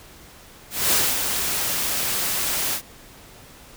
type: noise with ADSR envelope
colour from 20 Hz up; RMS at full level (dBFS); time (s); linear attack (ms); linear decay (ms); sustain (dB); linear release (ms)
white; -18; 0.7-2.82; 220; 240; -6; 85
effects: pink hiss -46 dBFS RMS until 3.76 s